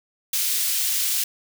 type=high-pass noise; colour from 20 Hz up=white; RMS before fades=-23 dBFS; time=0.33-1.24 s; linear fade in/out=5 ms; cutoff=2900 Hz; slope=12 dB/octave; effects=none